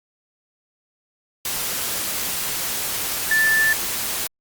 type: tone in noise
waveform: sine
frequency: 1760 Hz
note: A6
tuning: in tune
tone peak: -15 dBFS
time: 3.31-3.73 s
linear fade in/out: 2 ms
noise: white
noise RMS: -25 dBFS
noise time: 1.45-4.27 s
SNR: +7 dB
effects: Opus 48 kbps